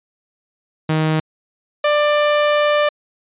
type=tone pair in turn; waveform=sawtooth; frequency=156.9 / 592.4 Hz; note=D#3 / D5; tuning=+15 / +15 cents; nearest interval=octave + major seventh; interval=2300 cents; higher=second; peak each=-11 / -9 dBFS; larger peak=second; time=0.89-1.2 / 1.84-2.89 s; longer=second; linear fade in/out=5 ms; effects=resampled to 8000 Hz